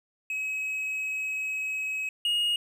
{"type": "tone pair in turn", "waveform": "triangle", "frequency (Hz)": [2554, 2867], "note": ["D#7", "F7"], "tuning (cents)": [45, 45], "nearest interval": "major second", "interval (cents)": 200, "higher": "second", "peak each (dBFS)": [-27, -22], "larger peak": "second", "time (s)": [[0.3, 2.09], [2.25, 2.56]], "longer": "first", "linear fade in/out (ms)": 2, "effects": []}